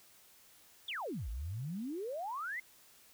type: exponential two-way sweep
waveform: sine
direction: down then up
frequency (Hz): 3729 to 51.3 to 2123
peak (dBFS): -37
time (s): 0.88-2.6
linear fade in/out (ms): 5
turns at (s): 1.29
effects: white hiss -62 dBFS RMS until 3.13 s